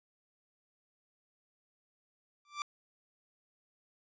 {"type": "tone with exponential growth", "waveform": "sawtooth", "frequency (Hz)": 1174.7, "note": "D6", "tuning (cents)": 0, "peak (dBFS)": -27, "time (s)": [2.45, 2.62], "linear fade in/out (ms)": 1, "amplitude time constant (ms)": 36, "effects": ["resampled to 16000 Hz"]}